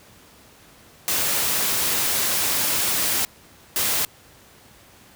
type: noise bursts at uneven times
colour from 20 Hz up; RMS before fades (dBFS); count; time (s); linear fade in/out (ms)
white; -22; 2; 1.08-3.25 / 3.76-4.05; 0
effects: pink hiss -50 dBFS RMS until 5.15 s + high-pass 60 Hz 12 dB/octave